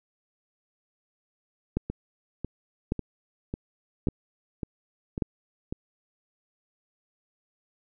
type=two click trains; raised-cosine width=3 ms; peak=-18 / -12 dBFS; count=8 / 4; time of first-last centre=1.9-5.725 / 1.77-5.222 s; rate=1.83 / 0.869 Hz; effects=none